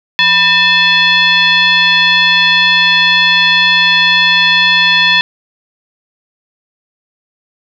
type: tone with frequency modulation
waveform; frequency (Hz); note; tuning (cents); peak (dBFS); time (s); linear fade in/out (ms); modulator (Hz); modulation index
sine; 2613; E7; -16; -6; 0.19-5.21; 0; 814; 1.6
effects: none